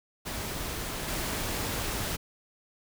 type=noise with level steps; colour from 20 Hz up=pink; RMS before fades=-35 / -32 dBFS; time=0.25-2.17 s; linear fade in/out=20 ms; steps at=1.08 s; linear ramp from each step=5 ms; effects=none